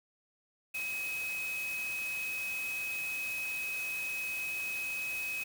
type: tone in noise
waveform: sine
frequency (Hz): 2544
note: D#7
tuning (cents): +38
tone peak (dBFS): -34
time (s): 0.74-5.44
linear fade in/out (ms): 10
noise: white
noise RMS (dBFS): -45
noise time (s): 0.74-5.44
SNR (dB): +8
effects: none